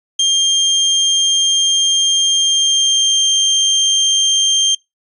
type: tone with pitch glide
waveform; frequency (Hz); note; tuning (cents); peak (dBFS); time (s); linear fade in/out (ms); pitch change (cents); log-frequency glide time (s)
30% pulse; 3194 to 3174; G7 to G7; +32 to +21; -8; 0.19-4.75; 5; -11; 2.35-3.27
effects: noise-tail reverb RT60 0.2 s tail -25 dB re dry + resampled to 24000 Hz